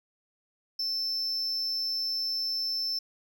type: tone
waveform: triangle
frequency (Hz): 5310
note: E8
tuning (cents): +12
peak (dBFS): -27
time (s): 0.79-2.99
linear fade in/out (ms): 5
effects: none